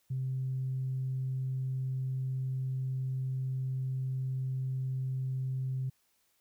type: tone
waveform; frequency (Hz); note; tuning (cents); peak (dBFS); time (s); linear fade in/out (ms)
sine; 130.81; C3; 0; -30; 0.1-5.9; 10
effects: tanh soft clip ceiling -26 dBFS + white hiss -73 dBFS RMS until 6.4 s